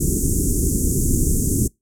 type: band-stop noise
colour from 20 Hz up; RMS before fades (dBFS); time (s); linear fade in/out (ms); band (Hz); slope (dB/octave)
pink; -18; 0-1.68; 10; 390 to 6700; 48
effects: noise-tail reverb RT60 0.2 s tail -26 dB re dry + low-pass 11000 Hz 12 dB/octave